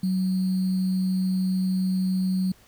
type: tone with sample-and-hold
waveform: sine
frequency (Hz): 186.6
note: F#3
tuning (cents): +15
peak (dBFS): -21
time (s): 0.03-2.52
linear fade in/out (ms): 5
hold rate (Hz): 4410
effects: pink hiss -56 dBFS RMS until 2.67 s